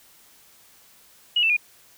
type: tone with pitch steps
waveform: sine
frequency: 2900 / 2659 / 2439 Hz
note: F#7 / E7 / D#7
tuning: -35 / +14 / -35 cents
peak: -17 dBFS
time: 1.36-1.567 s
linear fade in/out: 5 ms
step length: 69 ms
effects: white hiss -54 dBFS RMS until 1.97 s